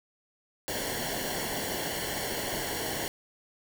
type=noise with comb filter; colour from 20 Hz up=pink; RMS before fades=-33 dBFS; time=0.68-3.08 s; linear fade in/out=0 ms; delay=0.8 ms; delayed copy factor=-0.75; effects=none